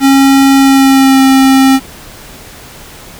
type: tone with pitch glide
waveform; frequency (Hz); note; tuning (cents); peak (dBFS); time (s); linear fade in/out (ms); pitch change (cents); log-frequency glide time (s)
square; 272.3 to 266.9; C#4 to C4; -31 to +35; -4; 0-1.8; 50; -34; 0.57-1.21
effects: pink hiss -32 dBFS RMS until 3.19 s